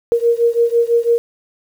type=beating tone pair; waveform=sine; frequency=466.2 / 472.2 Hz; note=A#4 / A#4; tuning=0 / +22 cents; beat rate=6 Hz; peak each=-14 / -15 dBFS; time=0.12-1.18 s; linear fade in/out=0 ms; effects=7-bit